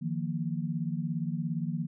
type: chord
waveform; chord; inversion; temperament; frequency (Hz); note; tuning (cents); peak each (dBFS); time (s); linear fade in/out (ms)
sine; Eb suspended second; none; equal with one note detuned; 155.56 / 172.81 / 233.1; Eb3 / F3 / Bb3; 0 / -18 / 0; -33 / -33 / -36; 0.01-1.87; 20
effects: none